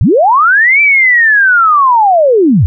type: linear two-way sweep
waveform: sine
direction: up then down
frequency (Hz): 69.2 to 2349 to 69.2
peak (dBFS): -4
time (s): 0.01-2.66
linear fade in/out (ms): 0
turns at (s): 0.81
effects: none